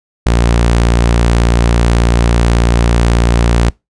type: tone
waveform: sawtooth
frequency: 58.27 Hz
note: A#1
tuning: in tune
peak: -4 dBFS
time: 0.26-3.7 s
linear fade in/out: 5 ms
effects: noise-tail reverb RT60 0.2 s tail -24 dB re dry + resampled to 22050 Hz